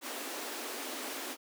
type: high-pass noise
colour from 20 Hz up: pink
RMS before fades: -40 dBFS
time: 0.01-1.37 s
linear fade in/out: 50 ms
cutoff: 240 Hz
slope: 96 dB/octave
effects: none